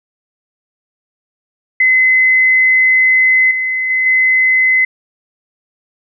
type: tone with level steps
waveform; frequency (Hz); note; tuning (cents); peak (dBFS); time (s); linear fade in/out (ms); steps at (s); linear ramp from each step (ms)
sine; 2040; C7; -44; -7 / -14 / -11 / -8; 1.8-4.85; 5; 3.51 / 3.9 / 4.06; 2
effects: none